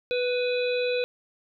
harmonic tone with a mistuned harmonic, 493.9 Hz, B4, in tune, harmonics 1 / 3 / 5 / 7 / 8, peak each -24 / -39 / -32 / -41 / -36 dBFS, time 0.11-1.04 s, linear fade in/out 0 ms, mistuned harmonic 5, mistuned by +25 cents, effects none

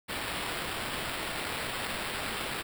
white noise with sample-and-hold, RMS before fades -35 dBFS, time 0.08-2.63 s, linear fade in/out 20 ms, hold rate 6300 Hz, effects none

